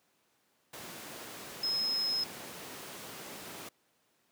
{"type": "tone in noise", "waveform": "sine", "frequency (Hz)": 5140, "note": "E8", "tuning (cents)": -45, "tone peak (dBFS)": -29, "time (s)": [1.63, 2.24], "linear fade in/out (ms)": 5, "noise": "pink", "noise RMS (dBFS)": -44, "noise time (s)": [0.73, 3.69], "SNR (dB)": 12, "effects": ["pink hiss -72 dBFS RMS until 4.31 s", "high-pass 200 Hz 12 dB/octave"]}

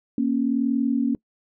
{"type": "tone pair together", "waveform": "sine", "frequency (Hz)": [235.4, 276.5], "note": ["A#3", "C#4"], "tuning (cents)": [17, -4], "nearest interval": "minor third", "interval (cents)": 279, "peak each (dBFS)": [-22, -22], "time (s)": [0.18, 1.15], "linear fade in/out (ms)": 2, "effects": ["noise-tail reverb RT60 0.1 s tail -24 dB re dry"]}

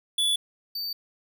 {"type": "tone pair in turn", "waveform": "square", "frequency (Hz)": [3441, 4593], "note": ["A7", "D8"], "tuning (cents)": [-39, -39], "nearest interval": "perfect fourth", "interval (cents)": 500, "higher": "second", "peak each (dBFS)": [-22, -30], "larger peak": "first", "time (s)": [[0.18, 0.36], [0.75, 0.93]], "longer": "neither", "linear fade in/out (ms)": 5, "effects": []}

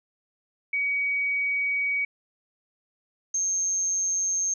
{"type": "tone pair in turn", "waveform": "sine", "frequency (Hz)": [2260, 6392], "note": ["C#7", "G8"], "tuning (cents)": [33, 33], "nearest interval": "octave + tritone", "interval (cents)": 1800, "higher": "second", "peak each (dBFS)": -23, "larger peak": "neither", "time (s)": [[0.73, 2.05], [3.34, 4.54]], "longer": "first", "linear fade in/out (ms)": 5, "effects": []}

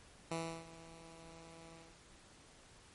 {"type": "tone with ADSR envelope", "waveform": "10% pulse", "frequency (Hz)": 164.6, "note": "E3", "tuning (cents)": -2, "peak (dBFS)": -28, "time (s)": [0.31, 1.99], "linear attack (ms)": 3, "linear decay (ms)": 330, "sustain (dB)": -18, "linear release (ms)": 240, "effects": ["pink hiss -61 dBFS RMS until 2.94 s", "MP3 48 kbps"]}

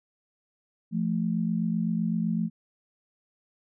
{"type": "tone pair together", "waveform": "sine", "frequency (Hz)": [172.16, 220], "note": ["F3", "A3"], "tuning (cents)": [-25, 0], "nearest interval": "major third", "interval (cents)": 425, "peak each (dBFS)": -27, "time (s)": [0.91, 2.5], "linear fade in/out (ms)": 50, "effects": []}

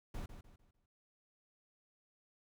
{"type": "noise with echo", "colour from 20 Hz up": "brown", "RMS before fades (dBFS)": -42, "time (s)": [0.14, 0.26], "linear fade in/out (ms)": 5, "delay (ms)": 150, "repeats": 4, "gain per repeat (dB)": -9, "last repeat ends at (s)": 0.86, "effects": []}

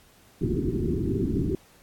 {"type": "low-pass noise", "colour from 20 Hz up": "white", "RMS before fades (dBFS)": -26, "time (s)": [0.41, 1.55], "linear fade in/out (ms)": 2, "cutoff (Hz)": 400, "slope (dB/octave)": 96, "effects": ["pink hiss -57 dBFS RMS until 1.82 s", "AAC 64 kbps"]}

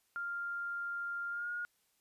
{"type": "tone with pitch glide", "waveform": "sine", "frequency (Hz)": [1396.9, 1432], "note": ["F6", "F6"], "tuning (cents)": [0, 43], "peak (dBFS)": -36, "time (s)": [0.16, 1.65], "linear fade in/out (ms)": 0, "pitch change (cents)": 43, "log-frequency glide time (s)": [1.3, 1.5], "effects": ["white hiss -75 dBFS RMS until 2 s", "resampled to 32000 Hz"]}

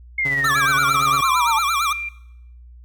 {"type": "exponential sweep", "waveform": "sine", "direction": "down", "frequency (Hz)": [2168, 870], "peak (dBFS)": -18, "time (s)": [0.18, 1.59], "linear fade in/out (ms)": 5}
{"type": "tone with tremolo", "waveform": "sawtooth", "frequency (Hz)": 138.59, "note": "C#3", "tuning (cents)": 0, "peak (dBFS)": -22, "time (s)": [0.25, 1.21], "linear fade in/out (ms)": 5, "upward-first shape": "triangle", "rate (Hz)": 16, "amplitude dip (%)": 55}
{"type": "tone with vibrato", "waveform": "square", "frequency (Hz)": 1225, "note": "D#6", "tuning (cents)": -27, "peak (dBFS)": -19, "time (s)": [0.44, 1.93], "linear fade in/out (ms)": 5, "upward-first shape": "sine", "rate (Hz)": 8.8, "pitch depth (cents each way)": 190}
{"type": "tone with pitch glide", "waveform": "sine", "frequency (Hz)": [2331, 2377], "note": ["D7", "D7"], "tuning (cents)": [-14, 20], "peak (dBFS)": -25, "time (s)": [0.55, 2.09], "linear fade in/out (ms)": 5, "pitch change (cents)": 34, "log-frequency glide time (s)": [0.75, 1.18]}
{"effects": ["noise-tail reverb RT60 0.8 s tail -20 dB re dry", "added 60 Hz sine -40 dBFS peak until 2.84 s"]}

